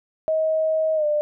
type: tone with pitch glide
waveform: sine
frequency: 633 to 597.5 Hz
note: D#5 to D5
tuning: +30 to +30 cents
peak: -18 dBFS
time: 0.28-1.21 s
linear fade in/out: 0 ms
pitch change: -100 cents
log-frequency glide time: 0.95-1.05 s
effects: none